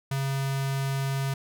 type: tone with notch filter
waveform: square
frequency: 136.4 Hz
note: C#3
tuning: 28 cents flat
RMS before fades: -28 dBFS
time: 0.11-1.34 s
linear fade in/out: 5 ms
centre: 310 Hz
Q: 0.77
effects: none